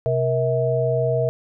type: tone cluster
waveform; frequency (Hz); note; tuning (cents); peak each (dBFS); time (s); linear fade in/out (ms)
sine; 128.8 / 471.7 / 645; C3 / A#4 / E5; -27 / +20 / -38; -22; 0.06-1.29; 0
effects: none